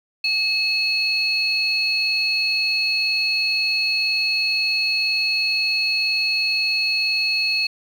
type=tone pair together; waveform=sine; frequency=2579 / 4337 Hz; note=E7 / C#8; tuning=-39 / -39 cents; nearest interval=major sixth; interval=900 cents; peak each=-20 dBFS; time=0.24-7.67 s; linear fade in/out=5 ms; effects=tanh soft clip ceiling -11 dBFS + 8-bit